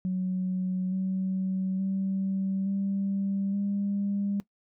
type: tone with pitch steps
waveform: sine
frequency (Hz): 185 / 188.78 / 192.63 / 196.57 / 200.6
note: F#3 / F#3 / G3 / G3 / G3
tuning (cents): 0 / +35 / -30 / +5 / +40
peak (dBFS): -25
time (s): 0.05-4.4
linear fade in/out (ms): 0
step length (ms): 870
effects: noise-tail reverb RT60 0.1 s tail -20 dB re dry + tanh soft clip ceiling -21 dBFS